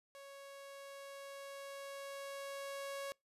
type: tone with level ramp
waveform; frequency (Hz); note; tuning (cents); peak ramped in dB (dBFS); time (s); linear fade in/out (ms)
sawtooth; 554.4; C#5; 0; -48 to -37; 0.15-3.12; 0
effects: noise-tail reverb RT60 0.2 s tail -26 dB re dry + resampled to 32000 Hz